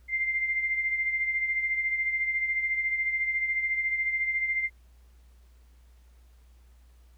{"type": "beating tone pair", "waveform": "sine", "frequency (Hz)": [2093, 2107], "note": ["C7", "C7"], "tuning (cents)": [0, 12], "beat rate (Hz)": 14, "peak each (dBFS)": [-26, -35], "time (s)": [0.08, 4.7], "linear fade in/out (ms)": 50, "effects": ["added 60 Hz sine -53 dBFS peak until 7.17 s", "pink hiss -68 dBFS RMS until 7.17 s"]}